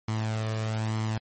sawtooth tone with flanger, 110 Hz, A2, in tune, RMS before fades -29 dBFS, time 0.08-1.18 s, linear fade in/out 5 ms, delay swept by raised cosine 0.95 to 1.74 ms, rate 1.1 Hz, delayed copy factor +0.55, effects MP3 32 kbps

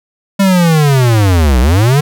square linear two-way sweep, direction down then up, 200 to 58.5 to 152.1 Hz, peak -7 dBFS, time 0.39-2.01 s, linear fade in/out 10 ms, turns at 1.6 s, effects none

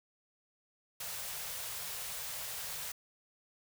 white band-stop noise, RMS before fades -41 dBFS, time 1-2.92 s, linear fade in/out 5 ms, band 180 to 440 Hz, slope 48 dB/octave, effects none

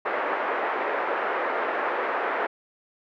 pink band-pass noise, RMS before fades -27 dBFS, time 0.05-2.47 s, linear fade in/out 10 ms, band 420 to 1900 Hz, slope 24 dB/octave, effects none

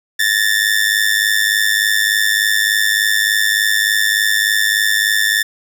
sawtooth ring-modulated tone, 1780 Hz, A6, 20 cents sharp, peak -6 dBFS, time 0.19-5.43 s, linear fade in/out 10 ms, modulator 51.7 Hz, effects 7-bit

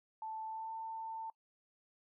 sine tone with pitch glide, 880 to 894.3 Hz, A5 to A5, 0 to +28 cents, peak -40 dBFS, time 0.22-1.3 s, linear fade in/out 2 ms, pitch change +28 cents, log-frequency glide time 0.46-0.72 s, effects noise-tail reverb RT60 0.1 s tail -23 dB re dry

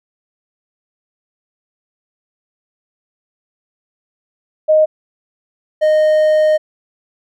sine / triangle tone pair in turn, 621 / 617.4 Hz, D#5 / D#5, -3 / -14 cents, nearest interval unison, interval 11 cents, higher first, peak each -7 dBFS, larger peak neither, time 4.68-4.86 / 5.81-6.58 s, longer second, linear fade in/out 20 ms, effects none

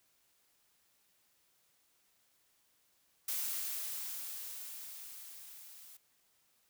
blue noise with level ramp, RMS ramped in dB -36 to -55 dBFS, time 3.28-5.97 s, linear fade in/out 5 ms, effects white hiss -73 dBFS RMS until 6.69 s

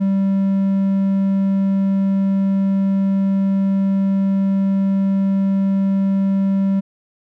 triangle tone, 194.8 Hz, G3, 11 cents flat, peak -12 dBFS, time 0-6.81 s, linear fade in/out 20 ms, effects none

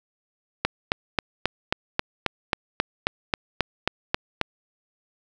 click train, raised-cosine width 0.3 ms, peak -4 dBFS, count 15, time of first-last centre 0.65-4.413 s, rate 3.72 Hz, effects none

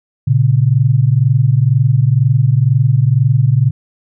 sine tone pair together, 116.54 / 138.59 Hz, A#2 / C#3, 0 / 0 cents, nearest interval minor third, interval 300 cents, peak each -11 dBFS, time 0.27-3.71 s, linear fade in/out 10 ms, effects none

